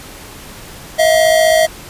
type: tone pair together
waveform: square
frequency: 638.7 / 694 Hz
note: D#5 / F5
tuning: +45 / -11 cents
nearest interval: minor second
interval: 144 cents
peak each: -10 / -16 dBFS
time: 0.98-1.67 s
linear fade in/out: 20 ms
effects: pink hiss -34 dBFS RMS until 1.89 s + resampled to 32000 Hz